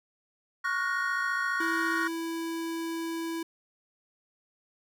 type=chord; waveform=triangle; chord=Gb major seventh; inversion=second; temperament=equal with one note detuned; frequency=1108.7 / 1425.4 / 1480 / 1864.7 Hz; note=Db6 / F6 / Gb6 / Bb6; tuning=0 / +35 / 0 / 0 cents; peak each=-31 dBFS; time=0.64-2.08 s; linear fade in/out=10 ms
type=tone; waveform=square; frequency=330.3 Hz; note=E4; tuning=4 cents sharp; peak=-32 dBFS; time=1.6-3.43 s; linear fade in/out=5 ms
effects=none